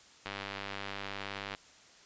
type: click train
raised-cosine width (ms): 0.3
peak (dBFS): -22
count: 129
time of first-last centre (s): 0.26-1.549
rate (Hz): 99.3
effects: white hiss -58 dBFS RMS until 2.05 s + resampled to 16000 Hz